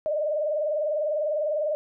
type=tone with vibrato; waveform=sine; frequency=605 Hz; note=D#5; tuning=49 cents flat; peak=-23 dBFS; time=0.06-1.75 s; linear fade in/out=0 ms; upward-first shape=sine; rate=20 Hz; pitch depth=87 cents each way; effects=none